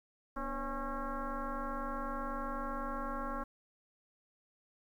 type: tone with frequency modulation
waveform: sine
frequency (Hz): 558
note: C#5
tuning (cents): +11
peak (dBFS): -35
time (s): 0.36-3.44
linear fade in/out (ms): 10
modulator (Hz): 267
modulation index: 3.2
effects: 11-bit